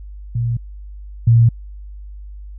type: tone pair in turn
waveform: sine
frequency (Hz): 118.2 / 116.3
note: A#2 / A#2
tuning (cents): +24 / -4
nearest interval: unison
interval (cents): 28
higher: first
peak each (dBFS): -16 / -7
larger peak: second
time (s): 0.35-0.57 / 1.27-1.49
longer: neither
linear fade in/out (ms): 5
effects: added 50 Hz sine -31 dBFS peak until 2.58 s